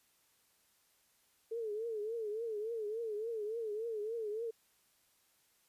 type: tone with vibrato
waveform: sine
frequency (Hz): 440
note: A4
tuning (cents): 0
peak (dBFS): -36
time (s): 1.51-4.51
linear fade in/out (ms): 10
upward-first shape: triangle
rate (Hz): 3.5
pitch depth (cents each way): 130
effects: white hiss -72 dBFS RMS until 5.68 s + resampled to 32000 Hz